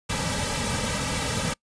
pink noise with comb filter, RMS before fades -27 dBFS, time 0.09-1.54 s, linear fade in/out 10 ms, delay 2.8 ms, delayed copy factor -0.95, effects noise-tail reverb RT60 0.1 s tail -25 dB re dry + resampled to 22050 Hz

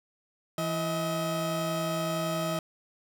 30% pulse tone pair together, 166.45 / 635 Hz, E3 / D#5, +17 / +35 cents, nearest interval octave + major seventh, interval 2318 cents, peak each -29 / -28 dBFS, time 0.58-2.59 s, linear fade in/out 2 ms, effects none

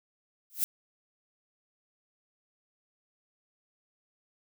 violet noise with exponential growth, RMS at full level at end -23 dBFS, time 0.5-0.64 s, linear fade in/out 0 ms, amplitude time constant 29 ms, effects none

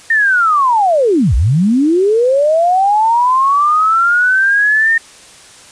sine linear two-way sweep, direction down then up, 1840 to 51.91 to 1840 Hz, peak -8 dBFS, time 0.1-4.98 s, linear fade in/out 5 ms, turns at 1.35 s, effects white hiss -39 dBFS RMS until 5.71 s + resampled to 22050 Hz

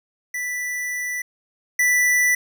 square tone pair in turn, 1975.5 / 1975.5 Hz, B6 / B6, 0 / 0 cents, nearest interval unison, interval 0 cents, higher neither, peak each -25 / -16 dBFS, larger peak second, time 0.34-1.22 / 1.79-2.35 s, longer first, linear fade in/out 5 ms, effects 9-bit

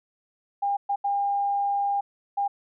sine tone bursts at uneven times, 804 Hz, G5, 44 cents sharp, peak -22 dBFS, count 4, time 0.62-0.77 / 0.89-0.96 / 1.04-2.01 / 2.37-2.48 s, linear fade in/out 10 ms, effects none

